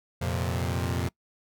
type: chord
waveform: sawtooth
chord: F suspended fourth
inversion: none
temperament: equal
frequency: 87.31 / 116.54 / 130.81 Hz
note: F2 / Bb2 / C3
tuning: 0 / 0 / 0 cents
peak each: -25 / -28 / -29 dBFS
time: 0.21-1.09 s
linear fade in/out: 10 ms
effects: noise-tail reverb RT60 0.1 s tail -23 dB re dry